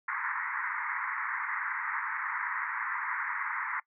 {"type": "band-pass noise", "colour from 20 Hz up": "white", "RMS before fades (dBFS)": -34, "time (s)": [0.08, 3.8], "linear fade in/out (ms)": 5, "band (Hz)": [900, 2100], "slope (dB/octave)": 96, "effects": ["noise-tail reverb RT60 0.1 s tail -22 dB re dry"]}